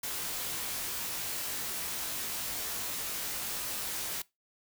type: noise with comb filter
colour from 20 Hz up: white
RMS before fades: -36 dBFS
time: 0.03-4.22 s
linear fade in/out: 5 ms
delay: 20 ms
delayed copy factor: -0.8
effects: noise-tail reverb RT60 0.2 s tail -21 dB re dry